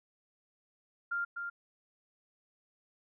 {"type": "tone with echo", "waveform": "sine", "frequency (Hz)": 1396.9, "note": "F6", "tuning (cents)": 0, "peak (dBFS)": -31, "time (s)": [1.11, 1.25], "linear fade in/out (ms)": 10, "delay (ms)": 250, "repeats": 1, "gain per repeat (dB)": -5, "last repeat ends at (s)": 1.5, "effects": []}